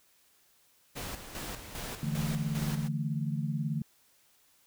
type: noise with tremolo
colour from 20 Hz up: pink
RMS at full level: -39 dBFS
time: 0.95-2.89 s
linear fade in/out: 20 ms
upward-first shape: square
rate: 2.5 Hz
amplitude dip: 55%
type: chord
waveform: sine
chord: D suspended second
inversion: none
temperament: just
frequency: 146.83 / 165.19 / 220.2 Hz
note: D3 / E3 / A3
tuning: 0 / +4 / +2 cents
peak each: -32 / -35 / -36 dBFS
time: 2.03-3.82 s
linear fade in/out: 2 ms
effects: white hiss -66 dBFS RMS until 4.66 s